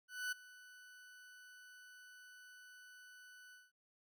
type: tone with ADSR envelope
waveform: 40% pulse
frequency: 1492 Hz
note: F#6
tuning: 14 cents sharp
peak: -36 dBFS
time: 0.08-3.72 s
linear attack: 240 ms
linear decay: 11 ms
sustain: -20 dB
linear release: 190 ms
effects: none